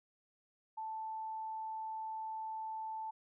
sine tone, 880 Hz, A5, in tune, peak -39 dBFS, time 0.77-3.11 s, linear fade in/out 10 ms, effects none

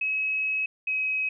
sine tone pair in turn, 2562 / 2543 Hz, E7 / D#7, -50 / +37 cents, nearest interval unison, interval 13 cents, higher first, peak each -24 dBFS, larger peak neither, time 0.01-0.66 / 0.87-1.29 s, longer first, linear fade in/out 5 ms, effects none

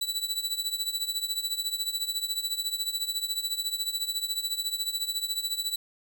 sawtooth tone with tremolo, 3951 Hz, B7, in tune, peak -22 dBFS, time 0.01-5.76 s, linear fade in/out 5 ms, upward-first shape triangle, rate 14 Hz, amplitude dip 85%, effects none

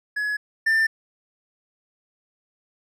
triangle tone pair in turn, 1690 / 1787.8 Hz, G#6 / A6, +30 / +27 cents, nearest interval minor second, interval 97 cents, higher second, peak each -21 / -15 dBFS, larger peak second, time 0.16-0.37 / 0.66-0.87 s, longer neither, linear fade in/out 10 ms, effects resampled to 32000 Hz

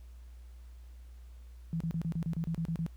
sine tone bursts, 164.81 Hz, E3, in tune, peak -30 dBFS, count 11, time 1.73-2.864 s, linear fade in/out 0 ms, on 74 ms, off 32 ms, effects added 60 Hz sine -47 dBFS peak until 2.96 s + pink hiss -68 dBFS RMS until 2.96 s

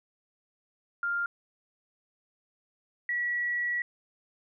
sine tone pair in turn, 1399 / 1933.2 Hz, F6 / B6, +3 / -38 cents, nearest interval tritone, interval 559 cents, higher second, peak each -27 dBFS, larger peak neither, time 1.03-1.26 / 3.09-3.82 s, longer second, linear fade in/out 2 ms, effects none

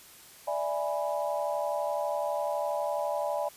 sine chord, E dominant seventh, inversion third, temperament equal, 587.3 / 659.3 / 830.6 / 987.8 Hz, D5 / E5 / G#5 / B5, 0 / 0 / 0 / 0 cents, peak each -31 / -34 / -34 / -37 dBFS, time 0.47-3.49 s, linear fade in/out 10 ms, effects white hiss -52 dBFS RMS until 3.56 s + resampled to 32000 Hz

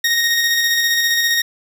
20% pulse tone with tremolo, 1864.7 Hz, A#6, in tune, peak -8 dBFS, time 0.04-1.42 s, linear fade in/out 5 ms, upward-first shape square, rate 15 Hz, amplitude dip 25%, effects none

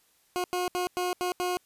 20% pulse tone bursts at uneven times, 360 Hz, F#4, 47 cents flat, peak -22 dBFS, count 6, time 0.36-0.44 / 0.53-0.68 / 0.75-0.87 / 0.97-1.13 / 1.21-1.32 / 1.4-1.57 s, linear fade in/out 0 ms, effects white hiss -66 dBFS RMS until 1.65 s + resampled to 32000 Hz

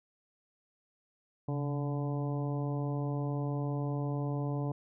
harmonic tone with a mistuned harmonic, 144.7 Hz, D3, 25 cents flat, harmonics 1 / 2 / 3 / 4 / 5 / 6 / 7, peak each -32 / -38 / -42 / -44 / -46 / -48 / -49 dBFS, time 1.48-4.72 s, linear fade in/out 5 ms, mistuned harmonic 1, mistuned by -73 cents, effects none

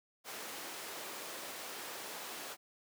pink high-pass noise, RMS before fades -45 dBFS, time 0.24-2.57 s, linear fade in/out 50 ms, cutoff 420 Hz, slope 12 dB/octave, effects none

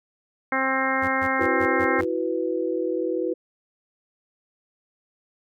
harmonic tone, 265 Hz, C4, 22 cents sharp, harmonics 1 / 2 / 3 / 4 / 5 / 6 / 7 / 8, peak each -29 / -29 / -29 / -29 / -29 / -29 / -29 / -29 dBFS, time 0.52-2.01 s, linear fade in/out 2 ms
sawtooth tone bursts, 91.7 Hz, F#2, 15 cents flat, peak -29 dBFS, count 6, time 1.02-2.048 s, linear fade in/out 10 ms, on 63 ms, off 130 ms
sine chord, E suspended second, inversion none, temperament equal, 329.6 / 370 / 493.9 Hz, E4 / F#4 / B4, 0 / 0 / 0 cents, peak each -27 dBFS, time 1.39-3.34 s, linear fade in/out 10 ms
effects none

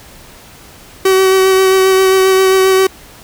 45% pulse tone with vibrato, 379.9 Hz, F#4, 46 cents sharp, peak -7 dBFS, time 1.05-2.87 s, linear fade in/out 5 ms, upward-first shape sine, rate 7.5 Hz, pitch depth 14 cents each way, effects pink hiss -38 dBFS RMS until 3.23 s

